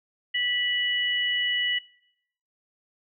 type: tone pair together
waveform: sine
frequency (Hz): 1960.8 / 2941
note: B6 / F#7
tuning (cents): -13 / -11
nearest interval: perfect fifth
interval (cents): 702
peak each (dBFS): -26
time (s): 0.34-1.79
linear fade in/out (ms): 10
effects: noise-tail reverb RT60 0.8 s tail -22 dB re dry